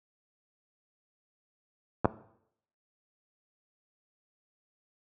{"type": "clicks", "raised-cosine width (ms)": 1, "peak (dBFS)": [-11, -7], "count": 2, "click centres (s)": [2.046, 2.055], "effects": ["noise-tail reverb RT60 0.7 s tail -17 dB re dry", "high-pass 60 Hz 12 dB/octave"]}